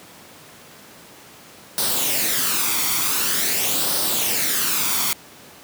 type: noise with flanger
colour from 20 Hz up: white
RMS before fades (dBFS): -21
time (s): 1.78-5.13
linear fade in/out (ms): 0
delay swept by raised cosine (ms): 0.21 to 0.89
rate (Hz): 0.46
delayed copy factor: +0.55
effects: pink hiss -44 dBFS RMS until 5.63 s + high-pass 150 Hz 12 dB/octave